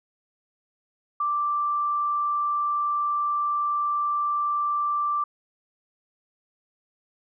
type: tone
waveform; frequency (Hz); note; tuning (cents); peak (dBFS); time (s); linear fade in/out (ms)
sine; 1174.7; D6; 0; -22; 1.2-5.24; 5
effects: none